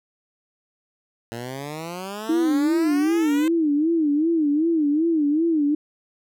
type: exponential sweep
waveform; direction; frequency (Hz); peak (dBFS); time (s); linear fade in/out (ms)
10% pulse; up; 113.9 to 523.3; -22; 1.32-3.48; 0
type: tone with vibrato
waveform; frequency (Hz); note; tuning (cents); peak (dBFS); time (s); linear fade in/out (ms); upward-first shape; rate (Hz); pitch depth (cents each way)
sine; 311.1; D#4; 0; -17; 2.29-5.75; 5; sine; 2.6; 140
effects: none